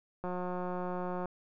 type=click train; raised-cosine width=1 ms; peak=-24 dBFS; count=184; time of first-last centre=0.24-1.257 s; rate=180 Hz; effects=none